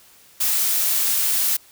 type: noise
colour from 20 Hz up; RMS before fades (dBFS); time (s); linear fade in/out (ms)
blue; -20; 0.4-1.57; 10
effects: white hiss -51 dBFS RMS until 1.71 s